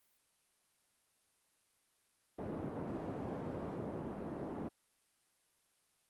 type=band-pass noise; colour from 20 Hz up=pink; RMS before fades=-42 dBFS; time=2.38-4.69 s; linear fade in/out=10 ms; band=150 to 640 Hz; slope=12 dB/octave; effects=white hiss -75 dBFS RMS until 6.09 s + Opus 32 kbps